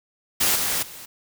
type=noise with level steps; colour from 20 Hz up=white; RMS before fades=-20 / -24 / -40 dBFS; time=0.4-1.06 s; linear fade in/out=10 ms; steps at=0.55 / 0.82 s; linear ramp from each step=10 ms; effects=none